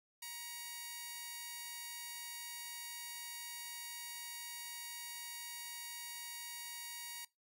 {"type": "tone pair together", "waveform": "5% pulse", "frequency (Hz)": [950, 2244], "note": ["A#5", "C#7"], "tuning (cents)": [33, 21], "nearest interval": "octave + minor third", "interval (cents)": 1488, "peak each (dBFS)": [-35, -39], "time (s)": [0.22, 7.25], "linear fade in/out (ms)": 5, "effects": ["noise-tail reverb RT60 0.2 s tail -21 dB re dry"]}